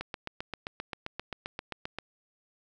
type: click train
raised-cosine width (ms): 0.3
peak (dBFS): -19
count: 16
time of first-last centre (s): 0.01-1.986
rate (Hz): 7.59
effects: none